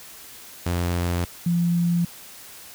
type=tone pair in turn; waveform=sawtooth / sine; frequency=87.31 / 172.27 Hz; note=F2 / F3; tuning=0 / -23 cents; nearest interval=octave; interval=1177 cents; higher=second; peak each=-18 dBFS; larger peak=neither; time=0.66-1.25 / 1.46-2.05 s; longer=neither; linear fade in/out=5 ms; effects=white hiss -43 dBFS RMS until 2.74 s